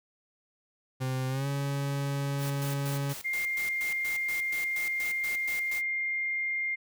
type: tone with pitch glide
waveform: 40% pulse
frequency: 130 to 140.14 Hz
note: C3 to C#3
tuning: -11 to +19 cents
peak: -28 dBFS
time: 1-3.14 s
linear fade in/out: 20 ms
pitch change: +130 cents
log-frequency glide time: 1.29-1.47 s
type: noise with tremolo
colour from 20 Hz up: white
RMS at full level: -41 dBFS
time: 2.38-5.82 s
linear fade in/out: 50 ms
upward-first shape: square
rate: 4.2 Hz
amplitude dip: 80%
type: tone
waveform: sine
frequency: 2112 Hz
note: C7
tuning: 16 cents sharp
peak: -28 dBFS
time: 3.24-6.76 s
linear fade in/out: 20 ms
effects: none